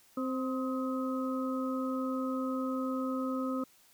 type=harmonic tone with a mistuned harmonic; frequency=261.2 Hz; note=C4; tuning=3 cents flat; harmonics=1 / 2 / 4 / 5; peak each=-32 / -38 / -48 / -39 dBFS; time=0.17-3.64 s; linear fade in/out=5 ms; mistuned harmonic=5; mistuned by=-52 cents; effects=white hiss -63 dBFS RMS until 3.93 s